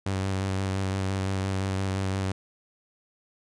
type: tone with vibrato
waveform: sawtooth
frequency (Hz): 96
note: G2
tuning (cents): -36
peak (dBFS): -22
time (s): 0.06-2.32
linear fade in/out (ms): 5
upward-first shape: square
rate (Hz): 5.8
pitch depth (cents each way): 16
effects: resampled to 22050 Hz